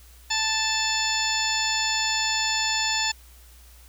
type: harmonic tone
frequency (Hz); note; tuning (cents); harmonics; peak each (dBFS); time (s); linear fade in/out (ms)
880; A5; 0; 1 / 2 / 3 / 4 / 5 / 6 / 8; -30 / -30 / -30 / -30 / -30 / -30 / -30; 0.3-3.12; 10
effects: added 60 Hz sine -48 dBFS peak until 3.88 s + white hiss -54 dBFS RMS until 3.88 s